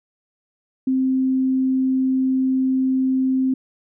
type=tone; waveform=sine; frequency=261.6 Hz; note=C4; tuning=in tune; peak=-16 dBFS; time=0.87-3.54 s; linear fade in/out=5 ms; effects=none